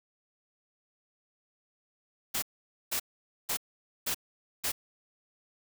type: noise bursts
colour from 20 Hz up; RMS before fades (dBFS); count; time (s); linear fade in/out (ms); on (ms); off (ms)
white; -31; 5; 2.34-4.72; 10; 84; 490
effects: none